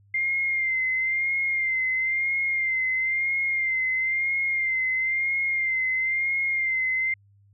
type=tone with vibrato; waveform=sine; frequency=2100 Hz; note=C7; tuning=6 cents sharp; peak=-22 dBFS; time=0.14-7.14 s; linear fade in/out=5 ms; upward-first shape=sine; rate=1 Hz; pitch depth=43 cents each way; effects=added 100 Hz sine -55 dBFS peak until 7.53 s